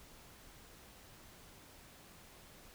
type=silence; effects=pink hiss -58 dBFS RMS until 2.74 s